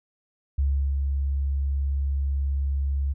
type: tone with ADSR envelope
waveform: sine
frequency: 69.2 Hz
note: C#2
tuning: 2 cents flat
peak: -19 dBFS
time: 0.58-3.14 s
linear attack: 8 ms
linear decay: 350 ms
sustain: -3 dB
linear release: 22 ms
effects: none